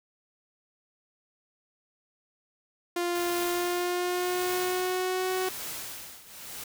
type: tone with pitch glide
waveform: sawtooth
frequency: 349.2 to 372.1 Hz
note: F4 to F#4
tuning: 0 to +10 cents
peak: -23 dBFS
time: 2.96-5.49 s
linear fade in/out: 5 ms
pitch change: +110 cents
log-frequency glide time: 3.35-5.3 s
type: noise with tremolo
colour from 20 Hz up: white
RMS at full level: -36 dBFS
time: 3.15-6.64 s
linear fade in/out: 5 ms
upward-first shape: triangle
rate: 0.89 Hz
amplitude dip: 85%
effects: none